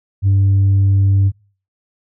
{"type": "tone", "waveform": "sine", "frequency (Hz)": 98, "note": "G2", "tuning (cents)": 0, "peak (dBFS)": -7, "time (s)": [0.22, 1.32], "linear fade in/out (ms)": 50, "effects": ["noise-tail reverb RT60 0.4 s tail -26 dB re dry", "tanh soft clip ceiling -8 dBFS"]}